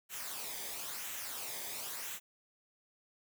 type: noise with flanger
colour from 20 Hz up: white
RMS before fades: -42 dBFS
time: 0.09-2.2 s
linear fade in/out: 50 ms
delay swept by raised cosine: 0.2 to 0.74 ms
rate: 0.98 Hz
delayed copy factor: -0.55
effects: none